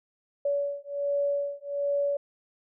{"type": "beating tone pair", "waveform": "sine", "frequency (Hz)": [568, 569.3], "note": ["C#5", "C#5"], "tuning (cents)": [42, 46], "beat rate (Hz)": 1.3, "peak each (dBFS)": -29, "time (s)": [0.45, 2.17], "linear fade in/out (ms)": 5, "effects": []}